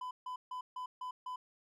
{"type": "tone bursts", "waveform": "triangle", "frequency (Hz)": 1005, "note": "B5", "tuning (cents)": 30, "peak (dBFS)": -37, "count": 6, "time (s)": [0.01, 1.36], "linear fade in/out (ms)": 5, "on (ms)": 100, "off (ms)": 150, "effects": []}